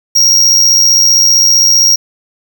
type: tone with amplitude modulation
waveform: square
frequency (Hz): 5620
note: F8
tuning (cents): +10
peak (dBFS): -3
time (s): 0.15-1.96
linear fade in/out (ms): 10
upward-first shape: sine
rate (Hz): 95.4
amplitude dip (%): 50
effects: 7-bit